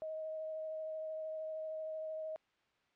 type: tone with vibrato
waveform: sine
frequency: 630 Hz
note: D#5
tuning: 21 cents sharp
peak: -39 dBFS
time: 0.02-2.36 s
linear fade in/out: 0 ms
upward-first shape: sine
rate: 13 Hz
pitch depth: 11 cents each way
effects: white hiss -75 dBFS RMS until 2.95 s + low-pass 3000 Hz 12 dB/octave